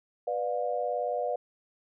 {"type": "chord", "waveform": "sine", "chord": "B diminished", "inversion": "none", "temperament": "just", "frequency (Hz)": [493.9, 592.7, 711.2], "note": ["B4", "D5", "F5"], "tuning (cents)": [0, 16, 31], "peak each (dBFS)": -32, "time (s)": [0.27, 1.36], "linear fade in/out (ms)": 5, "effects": []}